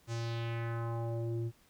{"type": "tone with low-pass filter sweep", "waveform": "square", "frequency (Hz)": 116, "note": "A#2", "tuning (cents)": -8, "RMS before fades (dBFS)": -36, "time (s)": [0.07, 1.52], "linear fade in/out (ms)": 50, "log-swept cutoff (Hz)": [7300, 250], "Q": 2.1, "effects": ["pink hiss -66 dBFS RMS until 1.69 s"]}